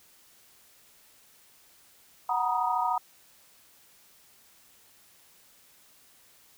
sine chord, B major seventh, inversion second, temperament equal with one note detuned, 740 / 932.3 / 965.8 / 1244.5 Hz, F#5 / A#5 / B5 / D#6, 0 / 0 / -39 / 0 cents, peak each -30 / -30 / -30 / -31 dBFS, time 2.29-2.98 s, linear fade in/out 5 ms, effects white hiss -59 dBFS RMS until 6.57 s

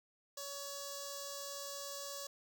5% pulse tone with notch filter, 563 Hz, C#5, 27 cents sharp, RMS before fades -45 dBFS, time 0.37-2.27 s, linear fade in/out 5 ms, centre 2300 Hz, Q 0.51, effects none

